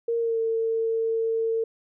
sine tone with pitch glide, 464.6 to 451.6 Hz, A#4 to A4, -6 to +45 cents, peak -22 dBFS, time 0.08-1.64 s, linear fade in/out 5 ms, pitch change -49 cents, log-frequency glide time 0.19-0.39 s, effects none

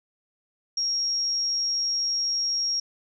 sine tone, 5588 Hz, F8, in tune, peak -23 dBFS, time 0.77-2.8 s, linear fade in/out 5 ms, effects none

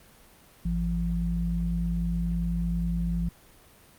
sine tone pair together, 53.8 / 171.2 Hz, A1 / F3, -38 / -34 cents, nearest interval octave + minor sixth, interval 2004 cents, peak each -28 / -27 dBFS, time 0.65-3.29 s, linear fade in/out 5 ms, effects pink hiss -55 dBFS RMS until 3.98 s + Opus 32 kbps

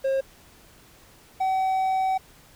triangle tone pair in turn, 537 / 759.4 Hz, C5 / F#5, +45 / +45 cents, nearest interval tritone, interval 600 cents, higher second, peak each -19 dBFS, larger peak neither, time 0.04-0.21 / 1.4-2.18 s, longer second, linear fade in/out 10 ms, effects pink hiss -53 dBFS RMS until 2.55 s

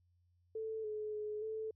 sine tone with pitch steps, 441.1 / 426.5 / 423.3 / 438.1 Hz, A4 / G#4 / G#4 / A4, +4 / +46 / +33 / -7 cents, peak -38 dBFS, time 0.55-1.71 s, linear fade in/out 5 ms, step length 290 ms, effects added 88 Hz sine -70 dBFS peak until 1.75 s

